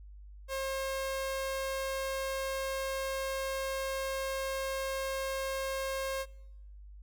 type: tone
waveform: sawtooth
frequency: 536 Hz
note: C5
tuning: 42 cents sharp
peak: -29 dBFS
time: 0.48-6.26 s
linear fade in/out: 50 ms
effects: noise-tail reverb RT60 0.9 s tail -24 dB re dry + added 50 Hz sine -47 dBFS peak until 7.02 s